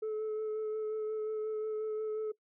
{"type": "tone with vibrato", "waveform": "sine", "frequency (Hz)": 432.4, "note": "A4", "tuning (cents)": -30, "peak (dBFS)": -30, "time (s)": [0.02, 2.32], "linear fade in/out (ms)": 10, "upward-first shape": "sine", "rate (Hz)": 5.6, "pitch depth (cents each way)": 16, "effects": ["noise-tail reverb RT60 0.1 s tail -21 dB re dry", "tanh soft clip ceiling -32 dBFS"]}